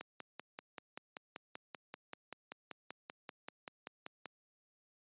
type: click train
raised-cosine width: 0.3 ms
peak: -28 dBFS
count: 23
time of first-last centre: 0.01-4.257 s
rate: 5.18 Hz
effects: high-pass 200 Hz 12 dB/octave + resampled to 8000 Hz